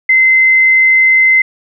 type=tone; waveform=sine; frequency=2063 Hz; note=C7; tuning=25 cents flat; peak=-5 dBFS; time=0.09-1.42 s; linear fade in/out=5 ms; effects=none